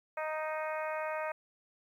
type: harmonic tone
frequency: 311.1 Hz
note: D#4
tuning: in tune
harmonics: 2 / 3 / 4 / 5 / 6 / 7 / 8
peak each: -36 / -40 / -42 / -44 / -46 / -47 / -48 dBFS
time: 0.17-1.32 s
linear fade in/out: 5 ms
effects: 11-bit